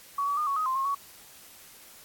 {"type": "tone with pitch steps", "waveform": "sine", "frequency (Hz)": [1126, 1141, 1216, 1113, 1256, 1045, 1077, 1122], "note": ["C#6", "C#6", "D#6", "C#6", "D#6", "C6", "C6", "C#6"], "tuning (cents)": [27, 50, -40, 7, 16, -2, 50, 21], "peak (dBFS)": -25, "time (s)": [0.18, 0.948], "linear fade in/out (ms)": 5, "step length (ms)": 96, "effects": ["white hiss -51 dBFS RMS until 2.04 s", "AAC 64 kbps"]}